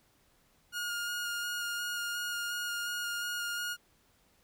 sawtooth tone with vibrato, 1426 Hz, F6, 36 cents sharp, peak -30 dBFS, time 0.72-3.77 s, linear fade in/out 50 ms, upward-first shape square, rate 2.8 Hz, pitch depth 11 cents each way, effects pink hiss -68 dBFS RMS until 4.43 s

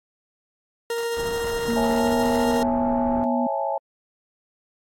40% pulse tone with tremolo, 466.2 Hz, A#4, in tune, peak -22 dBFS, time 0.9-2.63 s, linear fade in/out 2 ms, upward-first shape triangle, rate 14 Hz, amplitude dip 25%
pink low-pass noise, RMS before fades -35 dBFS, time 1.17-3.24 s, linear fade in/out 0 ms, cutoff 1400 Hz, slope 24 dB/octave
sine tone with pitch glide, 233.1 to 243.6 Hz, A#3 to B3, 0 to -24 cents, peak -22 dBFS, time 1.68-3.47 s, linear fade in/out 5 ms, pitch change +76 cents, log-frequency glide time 1.89-2.21 s
sine chord, A major seventh, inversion first, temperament just, 550 / 660 / 825 / 880 Hz, C#5 / E5 / G#5 / A5, -14 / +2 / -12 / 0 cents, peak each -28 dBFS, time 1.76-3.78 s, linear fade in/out 5 ms
effects AAC 48 kbps

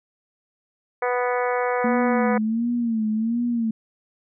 harmonic tone, 246.9 Hz, B3, in tune, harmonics 2 / 3 / 4 / 5 / 6 / 7 / 8 / 9, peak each -23 / -27 / -29 / -31 / -33 / -34 / -35 / -36 dBFS, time 1.02-2.38 s, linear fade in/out 5 ms
sine tone with vibrato, 227.6 Hz, A#3, 41 cents flat, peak -20 dBFS, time 1.84-3.71 s, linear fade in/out 5 ms, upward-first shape sine, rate 1.4 Hz, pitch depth 97 cents each way
effects none

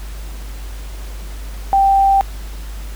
sine tone, 784 Hz, G5, in tune, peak -9 dBFS, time 1.73-2.21 s, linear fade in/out 0 ms, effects added 50 Hz sine -26 dBFS peak until 2.95 s + pink hiss -39 dBFS RMS until 2.95 s

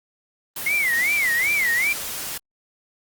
white noise, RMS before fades -30 dBFS, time 0.56-2.38 s, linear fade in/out 5 ms
sine tone with vibrato, 2093 Hz, C7, in tune, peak -18 dBFS, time 0.66-1.93 s, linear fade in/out 5 ms, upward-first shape sine, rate 2.6 Hz, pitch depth 210 cents each way
effects Opus 24 kbps

